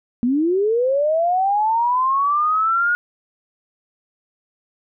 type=linear sweep; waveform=sine; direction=up; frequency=230.8 to 1447 Hz; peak=-15 dBFS; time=0.23-2.95 s; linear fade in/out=0 ms; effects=none